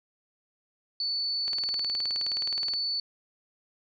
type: tone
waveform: sine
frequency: 4476 Hz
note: C#8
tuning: 16 cents sharp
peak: -27 dBFS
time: 1-3 s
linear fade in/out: 2 ms
type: click train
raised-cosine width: 0.2 ms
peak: -22 dBFS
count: 25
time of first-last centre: 1.48-2.737 s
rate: 19.1 Hz
effects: none